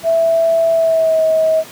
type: tone with pitch glide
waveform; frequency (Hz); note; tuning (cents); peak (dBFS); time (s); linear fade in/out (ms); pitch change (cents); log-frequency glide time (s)
sine; 660 to 637.5; E5 to D#5; +2 to +42; -10; 0.03-1.64; 50; -60; 0.72-1.22
effects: pink hiss -35 dBFS RMS until 1.71 s + high-pass 150 Hz 12 dB/octave